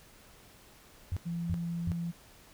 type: tone bursts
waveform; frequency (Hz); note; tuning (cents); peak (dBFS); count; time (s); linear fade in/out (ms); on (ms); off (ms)
sine; 90.4; F#2; -40; -29; 3; 1.12-1.918; 0; 46; 330
type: tone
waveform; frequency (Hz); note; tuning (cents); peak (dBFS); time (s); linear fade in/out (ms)
sine; 170; F3; -46; -32; 1.25-2.12; 20
effects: pink hiss -57 dBFS RMS until 2.53 s